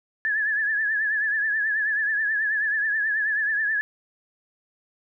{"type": "tone with vibrato", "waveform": "sine", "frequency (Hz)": 1718, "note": "A6", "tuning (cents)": -42, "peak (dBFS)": -21, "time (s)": [0.25, 3.81], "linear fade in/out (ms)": 0, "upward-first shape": "triangle", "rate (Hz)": 9.3, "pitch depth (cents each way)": 86, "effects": []}